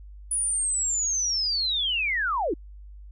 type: linear sweep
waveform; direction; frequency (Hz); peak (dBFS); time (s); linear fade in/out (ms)
sine; down; 9920 to 277.2; -23; 0.31-2.54; 5
effects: added 50 Hz sine -41 dBFS peak until 3.11 s